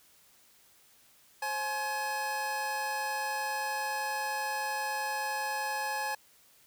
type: tone pair together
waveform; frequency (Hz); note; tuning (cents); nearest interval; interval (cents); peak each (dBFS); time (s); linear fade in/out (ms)
25% pulse; 532.3 / 845; C5 / G#5; +30 / +30; minor sixth; 800; -37 / -28; 1.42-6.15; 5
effects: white hiss -62 dBFS RMS until 6.66 s